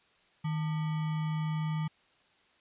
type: tone with sample-and-hold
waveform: sine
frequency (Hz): 156.5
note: D#3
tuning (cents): +10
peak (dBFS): -29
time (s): 0.44-1.88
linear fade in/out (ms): 10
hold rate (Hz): 1050
effects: white hiss -66 dBFS RMS until 2.6 s + resampled to 8000 Hz